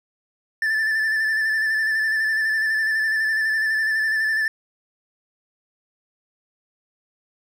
triangle tone with vibrato, 1760 Hz, A6, in tune, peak -17 dBFS, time 0.62-4.48 s, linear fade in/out 2 ms, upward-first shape square, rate 12 Hz, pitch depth 26 cents each way, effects none

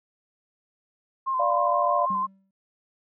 sine tone with vibrato, 1046.5 Hz, C6, in tune, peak -23 dBFS, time 1.26-2.27 s, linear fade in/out 20 ms, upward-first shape square, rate 6.2 Hz, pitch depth 30 cents each way
sine chord, B diminished, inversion first, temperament equal, 587.3 / 698.5 / 987.8 Hz, D5 / F5 / B5, 0 / 0 / 0 cents, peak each -26 / -25 / -30 dBFS, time 1.39-2.06 s, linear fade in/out 10 ms
triangle tone with exponential decay, 193.2 Hz, G3, 25 cents flat, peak -29 dBFS, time 2.1-2.51 s, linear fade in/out 5 ms, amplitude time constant 87 ms
effects none

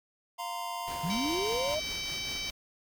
square chord, F suspended fourth, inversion none, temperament equal with one note detuned, 698.5 / 932.3 / 1030.3 Hz, F5 / Bb5 / C6, 0 / 0 / -27 cents, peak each -40 / -39 / -40 dBFS, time 0.38-1.76 s, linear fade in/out 20 ms
pink noise with tremolo, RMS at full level -42 dBFS, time 0.87-2.51 s, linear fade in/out 10 ms, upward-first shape triangle, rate 5 Hz, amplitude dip 40%
sine linear sweep, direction up, 146.83 to 637 Hz, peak -30 dBFS, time 1.03-1.8 s, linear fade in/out 10 ms
harmonic tone, 768 Hz, G5, 36 cents flat, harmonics 3 / 4 / 5 / 6 / 7 / 8, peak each -39 / -40 / -41 / -42 / -42 / -43 dBFS, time 1.1-2.5 s, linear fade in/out 0 ms
effects none

